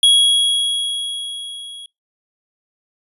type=tone with level ramp; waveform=square; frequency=3321 Hz; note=G#7; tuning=1 cent flat; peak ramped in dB=-8 to -33 dBFS; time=0.03-1.86 s; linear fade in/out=2 ms; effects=noise-tail reverb RT60 0.2 s tail -26 dB re dry + resampled to 24000 Hz